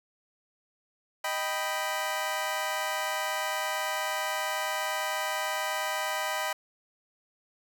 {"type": "chord", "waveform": "20% pulse", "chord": "Eb augmented", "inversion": "none", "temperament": "equal", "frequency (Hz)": [622.3, 784, 987.8], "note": ["Eb5", "G5", "B5"], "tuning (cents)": [0, 0, 0], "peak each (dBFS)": [-29, -29, -28], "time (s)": [1.24, 6.53], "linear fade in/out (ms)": 5, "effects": []}